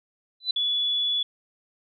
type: tone with exponential growth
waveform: sine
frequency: 4000 Hz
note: B7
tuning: 21 cents sharp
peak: -17 dBFS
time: 0.4-0.51 s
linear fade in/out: 5 ms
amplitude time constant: 22 ms
type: tone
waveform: sine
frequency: 3422 Hz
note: A7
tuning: 49 cents flat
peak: -22 dBFS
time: 0.56-1.23 s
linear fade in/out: 5 ms
effects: none